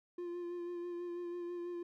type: tone with vibrato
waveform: triangle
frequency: 349.2 Hz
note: F4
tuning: in tune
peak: -37 dBFS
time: 0.18-1.83 s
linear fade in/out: 5 ms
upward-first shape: sine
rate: 6.1 Hz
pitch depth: 21 cents each way
effects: none